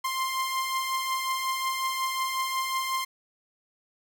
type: beating tone pair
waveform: sawtooth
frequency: 1046.5 / 1052 Hz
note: C6 / C6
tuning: 0 / +9 cents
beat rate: 5.5 Hz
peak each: -31 / -24 dBFS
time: 0.04-3.05 s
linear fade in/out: 10 ms
effects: none